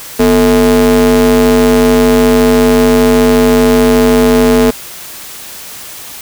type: ring-modulated tone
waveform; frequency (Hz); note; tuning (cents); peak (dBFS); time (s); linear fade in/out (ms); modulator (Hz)
square; 99.4; G2; +25; -3; 0.19-4.71; 10; 345
effects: white hiss -28 dBFS RMS until 6.21 s